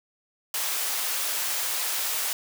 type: high-pass noise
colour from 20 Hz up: white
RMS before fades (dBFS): -28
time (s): 0.54-2.33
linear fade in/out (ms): 2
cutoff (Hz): 580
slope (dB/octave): 12
effects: none